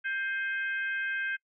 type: harmonic tone with a mistuned harmonic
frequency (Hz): 526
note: C5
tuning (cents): +9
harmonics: 3 / 4 / 5 / 6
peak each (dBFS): -30 / -41 / -40 / -48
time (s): 0.04-1.37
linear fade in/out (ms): 20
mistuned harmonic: 5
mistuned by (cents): -60
effects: noise-tail reverb RT60 0.1 s tail -24 dB re dry